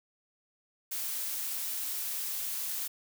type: noise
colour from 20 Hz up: blue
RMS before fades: -35 dBFS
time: 0.91-2.88 s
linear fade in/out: 10 ms
effects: none